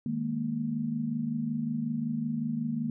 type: chord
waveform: sine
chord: D# suspended fourth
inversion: none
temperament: equal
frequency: 155.56 / 207.7 / 233.1 Hz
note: D#3 / G#3 / A#3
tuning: 0 / 0 / 0 cents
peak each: -35 / -36 / -30 dBFS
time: 0.06-2.9 s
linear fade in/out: 2 ms
effects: none